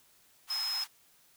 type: high-pass noise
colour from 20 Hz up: pink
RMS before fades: -43 dBFS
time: 0.47-0.88 s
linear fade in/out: 50 ms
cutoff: 750 Hz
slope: 96 dB/octave
type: tone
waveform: sine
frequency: 5140 Hz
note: E8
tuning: 45 cents flat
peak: -31 dBFS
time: 0.5-0.84 s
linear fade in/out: 5 ms
effects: white hiss -64 dBFS RMS until 1.36 s